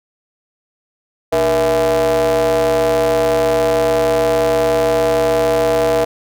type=ring-modulated tone; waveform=square; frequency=88.6 Hz; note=F2; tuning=25 cents sharp; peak=-10 dBFS; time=1.32-6.05 s; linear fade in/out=10 ms; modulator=567 Hz; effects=none